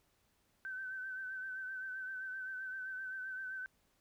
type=tone with vibrato; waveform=sine; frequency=1533 Hz; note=G6; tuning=39 cents flat; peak=-40 dBFS; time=0.65-3.66 s; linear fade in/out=0 ms; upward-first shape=triangle; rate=7.7 Hz; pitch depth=42 cents each way; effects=pink hiss -75 dBFS RMS until 4 s